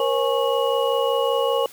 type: tone cluster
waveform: sine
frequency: 473.8 / 539 / 836 / 1098 / 2908 Hz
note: A#4 / C#5 / G#5 / C#6 / F#7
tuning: +28 / -49 / +11 / -17 / -31 cents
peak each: -22 / -22 / -28 / -27 / -30 dBFS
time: 0-1.66 s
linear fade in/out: 2 ms
effects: white hiss -45 dBFS RMS until 1.72 s